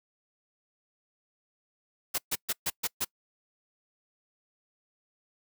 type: noise bursts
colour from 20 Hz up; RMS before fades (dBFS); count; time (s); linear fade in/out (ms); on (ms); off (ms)
white; -29; 6; 2.14-3.048; 10; 43; 130
effects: noise-tail reverb RT60 0.1 s tail -26 dB re dry